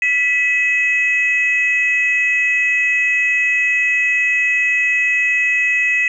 sine tone pair together, 1975.5 / 2558 Hz, B6 / D#7, 0 / +47 cents, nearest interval major third, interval 447 cents, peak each -15 dBFS, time 0.02-6.08 s, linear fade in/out 2 ms, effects tanh soft clip ceiling -7 dBFS

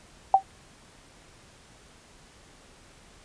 sine tone with exponential decay, 774 Hz, G5, 22 cents flat, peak -9 dBFS, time 0.34-0.43 s, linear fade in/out 2 ms, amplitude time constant 18 ms, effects pink hiss -54 dBFS RMS until 3.24 s + resampled to 22050 Hz

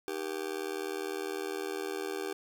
40% pulse tone with amplitude modulation, 392 Hz, G4, in tune, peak -29 dBFS, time 0.08-2.33 s, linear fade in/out 0 ms, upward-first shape sine, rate 79.9 Hz, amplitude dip 100%, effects none

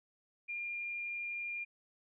sine tone, 2404 Hz, D7, 40 cents sharp, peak -37 dBFS, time 0.48-1.65 s, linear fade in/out 20 ms, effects none

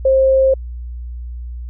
sine tone, 531 Hz, C5, 25 cents sharp, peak -9 dBFS, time 0.05-0.54 s, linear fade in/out 5 ms, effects added 60 Hz sine -25 dBFS peak until 1.69 s

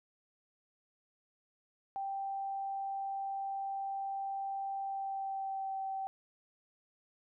sine tone with pitch glide, 784 to 773.2 Hz, G5 to G5, 0 to -24 cents, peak -35 dBFS, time 1.96-6.07 s, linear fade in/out 0 ms, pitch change -24 cents, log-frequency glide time 4.81-5.79 s, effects none

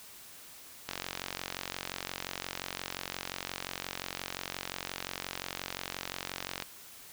click train, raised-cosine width 0.2 ms, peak -17 dBFS, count 263, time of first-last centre 0.89-6.623 s, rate 45.7 Hz, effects white hiss -51 dBFS RMS until 7.12 s

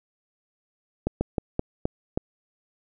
slowing click train, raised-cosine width 2 ms, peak -10 dBFS, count 6, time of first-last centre 1.07-2.175 s, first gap 140 ms, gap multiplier 1.23, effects none

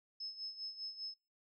sine tone with tremolo, 5200 Hz, E8, 24 cents flat, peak -40 dBFS, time 0.2-1.14 s, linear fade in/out 5 ms, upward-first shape sine, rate 5 Hz, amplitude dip 75%, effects noise-tail reverb RT60 0.4 s tail -26 dB re dry

